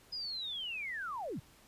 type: linear sweep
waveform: sine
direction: down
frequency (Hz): 5040 to 87.31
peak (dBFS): -37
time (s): 0.12-1.4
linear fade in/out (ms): 10
effects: pink hiss -62 dBFS RMS until 1.67 s + resampled to 32000 Hz